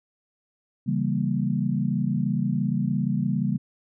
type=chord; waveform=sine; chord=C# diminished seventh; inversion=none; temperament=equal; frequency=138.59 / 164.81 / 196 / 233.1 Hz; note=C#3 / E3 / G3 / Bb3; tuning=0 / 0 / 0 / 0 cents; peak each=-27 / -29 / -26 / -28 dBFS; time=0.86-3.58 s; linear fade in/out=20 ms; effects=none